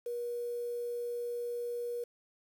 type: tone with quantisation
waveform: sine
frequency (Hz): 480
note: B4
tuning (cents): -49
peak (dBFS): -34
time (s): 0.06-2.04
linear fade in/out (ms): 5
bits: 9
effects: none